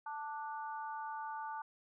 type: harmonic tone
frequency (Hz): 294.5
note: D4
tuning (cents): +5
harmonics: 3 / 4 / 5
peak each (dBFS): -41 / -47 / -49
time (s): 0.06-1.62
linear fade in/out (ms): 5
effects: none